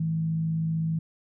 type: tone with frequency modulation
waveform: sine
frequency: 161.5 Hz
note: E3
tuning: 35 cents flat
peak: -24 dBFS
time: 0-0.99 s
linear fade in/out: 5 ms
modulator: 53.4 Hz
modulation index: 0.25
effects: none